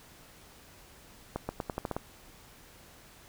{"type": "accelerating click train", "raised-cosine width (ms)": 1, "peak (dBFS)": -18, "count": 8, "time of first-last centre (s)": [1.36, 1.965], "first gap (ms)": 130, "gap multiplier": 0.86, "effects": ["pink hiss -55 dBFS RMS until 3.28 s"]}